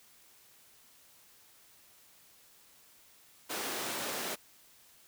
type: high-pass noise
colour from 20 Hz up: pink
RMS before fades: -37 dBFS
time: 3.49-4.36 s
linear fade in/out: 20 ms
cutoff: 330 Hz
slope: 12 dB/octave
effects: white hiss -61 dBFS RMS until 5.07 s